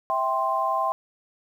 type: chord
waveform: sine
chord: C major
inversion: first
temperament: just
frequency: 654.1 / 784.9 / 1046.5 Hz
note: E5 / G5 / C6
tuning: -14 / +2 / 0 cents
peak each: -28 / -27 / -24 dBFS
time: 0.1-0.92 s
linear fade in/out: 0 ms
effects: 9-bit